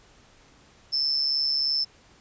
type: tone with amplitude modulation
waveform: sine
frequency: 5280 Hz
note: E8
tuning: 2 cents sharp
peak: -19 dBFS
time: 0.92-1.85 s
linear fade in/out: 20 ms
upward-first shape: sine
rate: 143 Hz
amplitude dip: 70%
effects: pink hiss -56 dBFS RMS until 2.2 s + resampled to 16000 Hz